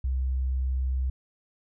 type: tone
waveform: sine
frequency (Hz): 64.8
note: C2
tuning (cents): -16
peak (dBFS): -24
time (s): 0.04-1.1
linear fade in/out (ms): 5
effects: none